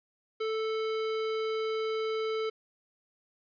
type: tone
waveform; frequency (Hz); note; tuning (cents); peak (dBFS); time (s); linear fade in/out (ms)
square; 440; A4; 0; -30; 0.4-2.5; 10
effects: resampled to 11025 Hz + 10-bit